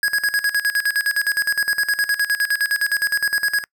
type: tone with tremolo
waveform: square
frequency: 1659 Hz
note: G#6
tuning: 2 cents flat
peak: -16 dBFS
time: 0.03-3.64 s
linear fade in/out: 2 ms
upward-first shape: square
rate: 9.7 Hz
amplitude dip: 80%
effects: noise-tail reverb RT60 0.1 s tail -25 dB re dry